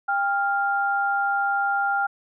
sine tone pair together, 798.4 / 1396.9 Hz, G5 / F6, +32 / 0 cents, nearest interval minor seventh, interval 968 cents, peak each -23 dBFS, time 0.08-2.07 s, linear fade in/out 10 ms, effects none

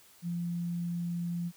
sine tone, 172.5 Hz, F3, 21 cents flat, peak -31 dBFS, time 0.22-1.52 s, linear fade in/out 50 ms, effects white hiss -59 dBFS RMS until 1.56 s

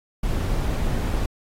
brown noise, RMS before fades -23 dBFS, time 0.23-1.26 s, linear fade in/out 5 ms, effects AAC 48 kbps

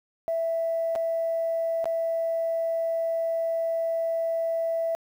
sine tone with dropouts, 660 Hz, E5, 2 cents sharp, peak -23 dBFS, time 0.28-4.95 s, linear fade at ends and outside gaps 0 ms, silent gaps 0.953-0.959 / 1.843-1.856 s, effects tanh soft clip ceiling -19 dBFS + 9-bit

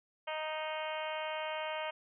harmonic tone, 311.1 Hz, D#4, in tune, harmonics 2 / 3 / 4 / 5 / 6 / 7 / 8 / 9 / 10, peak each -39 / -41 / -46 / -47 / -50 / -46 / -48 / -48 / -48 dBFS, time 0.27-1.91 s, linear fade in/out 10 ms, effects none

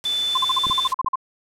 white noise, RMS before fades -34 dBFS, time 0.04-0.93 s, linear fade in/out 0 ms
sine tone with pitch glide, 3509 to 3537 Hz, A7 to A7, -5 to +8 cents, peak -20 dBFS, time 0.05-0.88 s, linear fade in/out 5 ms, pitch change +13 cents, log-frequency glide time 0.29-0.7 s
sine tone bursts, 1046.5 Hz, C6, in tune, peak -17 dBFS, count 12, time 0.35-1.157 s, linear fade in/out 5 ms, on 26 ms, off 45 ms
clicks, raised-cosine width 3 ms, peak -19 dBFS, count 3, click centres 0.668 / 0.699 / 1.046 s
effects low-pass 9000 Hz 12 dB/octave

